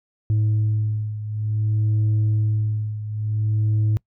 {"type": "beating tone pair", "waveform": "sine", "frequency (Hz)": [107.2, 107.75], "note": ["A2", "A2"], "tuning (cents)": [-45, -36], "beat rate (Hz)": 0.55, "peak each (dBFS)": [-18, -22], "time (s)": [0.3, 3.97], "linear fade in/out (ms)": 0, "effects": ["noise-tail reverb RT60 0.1 s tail -26 dB re dry", "tanh soft clip ceiling -15 dBFS"]}